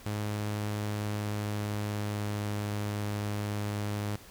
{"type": "tone with pitch glide", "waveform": "sawtooth", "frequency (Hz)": [104.8, 103.72], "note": ["G#2", "G#2"], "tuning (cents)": [16, -2], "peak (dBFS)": -27, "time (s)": [0.06, 4.16], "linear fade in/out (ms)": 0, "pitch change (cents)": -18, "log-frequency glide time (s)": [0.77, 2.7], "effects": ["pink hiss -52 dBFS RMS until 4.3 s"]}